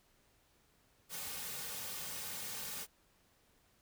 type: noise with comb filter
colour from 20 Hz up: white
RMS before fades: -43 dBFS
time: 1.09-2.87 s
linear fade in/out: 50 ms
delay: 3 ms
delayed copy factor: -0.65
effects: pink hiss -71 dBFS RMS until 3.81 s